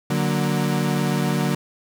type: chord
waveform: 35% pulse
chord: D augmented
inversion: none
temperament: equal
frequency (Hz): 146.83 / 185 / 233.1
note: D3 / F#3 / A#3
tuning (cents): 0 / 0 / 0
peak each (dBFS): -21 / -22 / -24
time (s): 0.1-1.55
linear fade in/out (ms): 5
effects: none

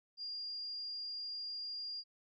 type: tone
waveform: sine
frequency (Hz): 4811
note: D8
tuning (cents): +41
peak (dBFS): -40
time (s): 0.17-2.04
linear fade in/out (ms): 50
effects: none

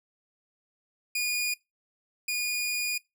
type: tone pair in turn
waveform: sawtooth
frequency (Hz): 2445 / 2445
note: D#7 / D#7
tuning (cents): -31 / -31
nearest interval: unison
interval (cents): 0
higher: neither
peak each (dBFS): -23 / -24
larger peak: first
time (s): 1.15-1.54 / 2.28-2.98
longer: second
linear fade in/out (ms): 5
effects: noise-tail reverb RT60 0.2 s tail -22 dB re dry

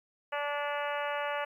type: harmonic tone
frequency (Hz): 290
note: D4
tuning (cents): -22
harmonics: 2 / 3 / 4 / 5 / 6 / 7 / 8 / 9 / 10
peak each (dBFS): -35 / -37 / -39 / -40 / -41 / -44 / -46 / -45 / -46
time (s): 0.32-1.45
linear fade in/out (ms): 10
effects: 11-bit

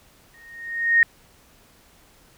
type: tone with exponential growth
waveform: sine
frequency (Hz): 1856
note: A#6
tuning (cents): -8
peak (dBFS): -10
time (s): 0.34-1.03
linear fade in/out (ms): 1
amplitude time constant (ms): 150
effects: pink hiss -55 dBFS RMS until 2.37 s

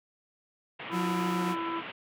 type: band-pass noise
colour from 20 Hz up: white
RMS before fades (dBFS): -41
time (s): 0.79-1.92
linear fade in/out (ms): 10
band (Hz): 110 to 3100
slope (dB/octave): 48
type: harmonic tone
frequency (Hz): 332.9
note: E4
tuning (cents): +17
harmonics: 1 / 3 / 4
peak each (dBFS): -34 / -34 / -39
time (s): 0.89-1.83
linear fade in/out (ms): 50
type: tone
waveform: 35% pulse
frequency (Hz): 180.5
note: F#3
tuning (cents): -43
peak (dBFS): -28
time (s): 0.91-1.56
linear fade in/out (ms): 50
effects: none

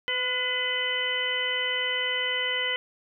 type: harmonic tone with a mistuned harmonic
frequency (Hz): 504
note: B4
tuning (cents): +35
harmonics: 1 / 2 / 3 / 4 / 5 / 6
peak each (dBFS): -35 / -39 / -36 / -28 / -40 / -29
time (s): 0.08-2.76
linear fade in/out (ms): 0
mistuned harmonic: 3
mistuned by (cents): -53
effects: none

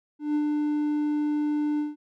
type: tone with ADSR envelope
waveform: triangle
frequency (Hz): 297.8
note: D4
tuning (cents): +24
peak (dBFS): -19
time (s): 0.19-1.96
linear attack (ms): 160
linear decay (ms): 66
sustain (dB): -2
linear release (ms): 170
effects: none

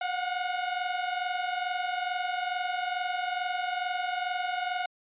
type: tone pair together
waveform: sawtooth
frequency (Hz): 718 / 740.3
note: F5 / F#5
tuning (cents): +48 / +1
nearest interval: minor second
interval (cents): 53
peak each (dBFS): -27 / -29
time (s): 0.01-4.86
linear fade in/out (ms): 5
effects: resampled to 8000 Hz

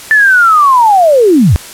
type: linear sweep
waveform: sine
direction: down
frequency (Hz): 1775 to 61.9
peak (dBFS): -3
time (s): 0.11-1.56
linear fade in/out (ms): 0
effects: white hiss -29 dBFS RMS until 1.73 s + low-pass 12000 Hz 12 dB/octave

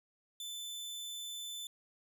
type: tone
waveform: sawtooth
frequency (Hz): 3520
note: A7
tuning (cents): 0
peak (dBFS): -38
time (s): 0.4-1.67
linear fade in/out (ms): 2
effects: none

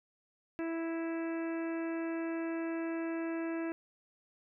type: harmonic tone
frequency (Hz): 329.6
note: E4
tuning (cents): 0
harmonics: 1 / 2 / 3 / 4 / 5 / 6 / 7 / 8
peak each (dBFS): -34 / -43 / -50 / -51 / -48 / -53 / -55 / -53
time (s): 0.59-3.72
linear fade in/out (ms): 0
effects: none

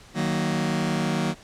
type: chord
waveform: sawtooth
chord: D# minor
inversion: none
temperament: just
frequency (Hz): 155.56 / 186.68 / 233.3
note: D#3 / F#3 / A#3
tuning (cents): 0 / +16 / +2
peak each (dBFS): -23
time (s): 0.14-1.35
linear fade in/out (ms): 50
effects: pink hiss -49 dBFS RMS until 1.43 s + low-pass 8000 Hz 12 dB/octave

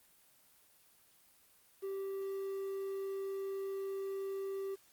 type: tone with quantisation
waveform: triangle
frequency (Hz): 389.6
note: G4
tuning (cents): -11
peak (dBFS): -35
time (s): 1.82-4.76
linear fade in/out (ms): 20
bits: 10
effects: white hiss -66 dBFS RMS until 4.92 s + Opus 24 kbps

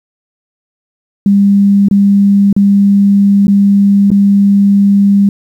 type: tone with dropouts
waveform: sine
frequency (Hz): 200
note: G3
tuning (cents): +35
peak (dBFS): -4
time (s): 1.26-5.29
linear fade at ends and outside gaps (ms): 2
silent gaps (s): 1.885-1.911 / 2.528-2.564 / 3.47-3.48 / 4.104-4.115
effects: 7-bit

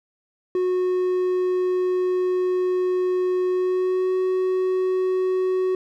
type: tone with pitch glide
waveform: triangle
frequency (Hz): 365.8 to 371.8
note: F#4 to F#4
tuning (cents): -20 to +8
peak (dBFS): -17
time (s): 0.55-5.75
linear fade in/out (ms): 2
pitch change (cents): +28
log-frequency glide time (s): 3.49-4.15
effects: none

